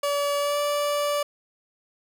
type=tone with pitch glide; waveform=30% pulse; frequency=573 to 582 Hz; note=D5 to D5; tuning=-43 to -16 cents; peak=-20 dBFS; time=0.03-1.23 s; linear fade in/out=5 ms; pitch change=+27 cents; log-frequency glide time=0.38-0.59 s; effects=none